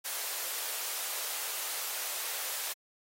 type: high-pass noise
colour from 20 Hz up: white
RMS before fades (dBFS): -36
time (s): 0.04-2.74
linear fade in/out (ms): 20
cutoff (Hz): 460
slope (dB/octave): 24
effects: AAC 48 kbps